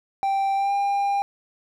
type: tone with pitch glide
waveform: triangle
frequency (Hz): 784 to 800.9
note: G5 to G5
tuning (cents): 0 to +37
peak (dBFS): -18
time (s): 0.23-1.22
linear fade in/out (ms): 0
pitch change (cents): +37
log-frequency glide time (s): 0.55-0.73
effects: none